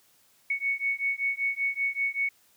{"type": "beating tone pair", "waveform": "sine", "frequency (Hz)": [2217, 2222.2], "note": ["C#7", "C#7"], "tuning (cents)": [0, 4], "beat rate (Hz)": 5.2, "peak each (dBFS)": -29, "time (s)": [0.5, 2.29], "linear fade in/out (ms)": 5, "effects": ["white hiss -63 dBFS RMS until 2.56 s", "high-pass 60 Hz 12 dB/octave"]}